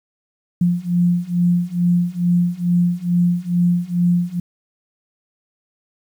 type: beating tone pair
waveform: sine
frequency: 174.1 / 176.4 Hz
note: F3 / F3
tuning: -5 / +18 cents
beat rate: 2.3 Hz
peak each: -18 / -17 dBFS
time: 0.61-4.4 s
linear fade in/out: 5 ms
effects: 8-bit